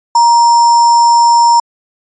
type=tone with sample-and-hold; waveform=sine; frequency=940 Hz; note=A#5; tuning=14 cents sharp; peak=-4 dBFS; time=0.15-1.6 s; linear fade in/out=5 ms; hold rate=6300 Hz; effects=resampled to 16000 Hz